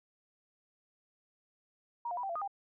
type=tone with pitch steps; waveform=sine; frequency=946 / 707 / 979 / 780 / 680 / 1233 / 797 Hz; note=A#5 / F5 / B5 / G5 / F5 / D#6 / G5; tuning=+25 / +21 / -15 / -9 / -46 / -16 / +28 cents; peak=-34 dBFS; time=2.05-2.477 s; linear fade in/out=5 ms; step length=61 ms; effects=none